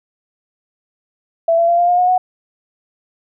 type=tone with pitch steps; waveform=sine; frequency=665 / 676.2 / 687.7 / 699.3 / 711.1 / 723.1 / 735.3 Hz; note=E5 / E5 / F5 / F5 / F5 / F#5 / F#5; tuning=+15 / +44 / -27 / +2 / +31 / -40 / -11 cents; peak=-10 dBFS; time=1.48-2.18 s; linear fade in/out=5 ms; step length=100 ms; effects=none